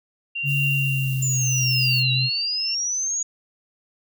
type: tone with tremolo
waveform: sine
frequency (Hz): 2769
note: F7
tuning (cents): -15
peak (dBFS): -20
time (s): 0.35-2.75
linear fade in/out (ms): 10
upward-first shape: triangle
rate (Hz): 0.8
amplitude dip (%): 95
type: tone with pitch glide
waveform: sine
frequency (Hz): 140.5 to 128.1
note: C#3 to C3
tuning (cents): +24 to -36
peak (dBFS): -21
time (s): 0.43-2.3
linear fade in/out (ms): 50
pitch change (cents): -160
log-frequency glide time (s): 0.63-1.46
type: noise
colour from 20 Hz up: violet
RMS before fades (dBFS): -37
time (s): 0.45-2.04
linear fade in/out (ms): 50
type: linear two-way sweep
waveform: sine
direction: down then up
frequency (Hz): 7180 to 3867 to 6770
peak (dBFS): -22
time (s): 1.22-3.23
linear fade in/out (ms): 5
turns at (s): 2.12
effects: none